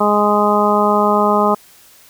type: harmonic tone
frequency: 207.7 Hz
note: G#3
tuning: in tune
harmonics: 1 / 2 / 3 / 4 / 5 / 6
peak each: -18 / -18 / -18 / -18 / -18 / -18 dBFS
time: 0-1.55 s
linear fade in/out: 10 ms
effects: white hiss -46 dBFS RMS until 2.09 s